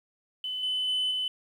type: tone with level steps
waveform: sine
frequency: 3019 Hz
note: F#7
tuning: 34 cents sharp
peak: -30 / -25 / -23 / -26 dBFS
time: 0.44-1.28 s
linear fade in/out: 2 ms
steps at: 0.63 / 0.88 / 1.11 s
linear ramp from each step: 2 ms
effects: tanh soft clip ceiling -23 dBFS + 10-bit